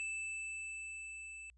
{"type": "tone with level ramp", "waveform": "square", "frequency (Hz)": 2637, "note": "E7", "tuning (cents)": 0, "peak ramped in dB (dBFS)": [-38, -48], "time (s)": [0, 1.5], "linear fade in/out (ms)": 0, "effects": ["added 60 Hz sine -63 dBFS peak until 1.57 s", "resampled to 22050 Hz"]}